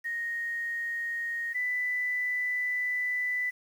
sine tone pair in turn, 1864.7 / 1989.1 Hz, A#6 / B6, 0 / +12 cents, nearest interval minor second, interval 112 cents, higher second, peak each -30 / -27 dBFS, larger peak second, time 0.04-1.54 / 1.54-3.51 s, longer second, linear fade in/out 20 ms, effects 9-bit

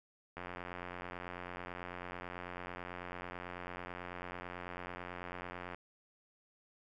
click train, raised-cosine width 0.5 ms, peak -28 dBFS, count 480, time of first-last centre 0.37-5.746 s, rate 89.1 Hz, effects none

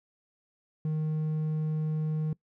sine tone with hard clipping, 155.3 Hz, D#3, 3 cents flat, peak -28 dBFS, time 0.85-2.33 s, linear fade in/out 2 ms, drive 3 dB, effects noise-tail reverb RT60 0.1 s tail -22 dB re dry

